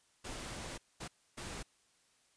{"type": "noise bursts at uneven times", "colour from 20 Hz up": "pink", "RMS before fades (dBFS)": -44, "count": 3, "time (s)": [[0.24, 0.78], [1, 1.08], [1.37, 1.63]], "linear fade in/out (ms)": 10, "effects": ["white hiss -71 dBFS RMS until 2.36 s", "resampled to 22050 Hz"]}